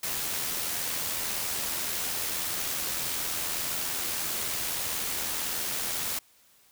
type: noise with amplitude modulation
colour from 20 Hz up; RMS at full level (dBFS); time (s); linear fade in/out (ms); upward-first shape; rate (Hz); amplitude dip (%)
white; -30; 0.03-6.19; 5; sine; 81.7; 30
effects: white hiss -61 dBFS RMS until 6.71 s